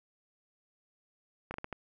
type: slowing click train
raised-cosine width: 0.5 ms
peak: -23 dBFS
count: 5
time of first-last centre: 1.51-1.727 s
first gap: 31 ms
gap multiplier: 1.39
effects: none